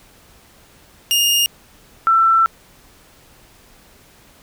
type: tone pair in turn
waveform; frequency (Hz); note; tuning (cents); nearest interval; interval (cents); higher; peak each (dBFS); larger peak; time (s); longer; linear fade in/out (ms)
sawtooth / sine; 2834 / 1337.5; F7 / E6; +25 / +25; octave + minor second; 1300; first; -10; neither; 1.11-1.46 / 2.07-2.46; second; 0
effects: pink hiss -49 dBFS RMS until 4.42 s